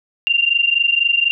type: tone pair together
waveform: sine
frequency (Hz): 2770 / 2794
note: F7 / F7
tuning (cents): -15 / 0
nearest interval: unison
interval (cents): 15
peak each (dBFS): -16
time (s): 0.27-1.31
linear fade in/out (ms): 0
effects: none